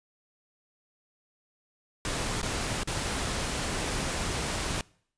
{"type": "noise with dropouts", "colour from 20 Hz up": "pink", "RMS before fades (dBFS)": -31, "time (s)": [2.05, 4.81], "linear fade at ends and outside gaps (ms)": 1, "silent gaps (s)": [[2.416, 2.429], [2.834, 2.874]], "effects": ["noise-tail reverb RT60 0.6 s tail -25 dB re dry", "resampled to 22050 Hz"]}